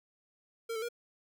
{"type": "tone with pitch steps", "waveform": "square", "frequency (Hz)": [457.8, 441.2, 474.2], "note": ["A#4", "A4", "A#4"], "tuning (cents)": [-31, 5, 30], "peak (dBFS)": -35, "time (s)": [0.69, 0.888], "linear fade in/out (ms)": 10, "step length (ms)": 66, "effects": []}